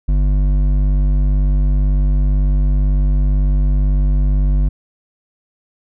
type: tone with hard clipping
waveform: sine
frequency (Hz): 49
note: G1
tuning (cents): 0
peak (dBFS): -13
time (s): 0.08-4.69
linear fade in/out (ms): 10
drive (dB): 9
effects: none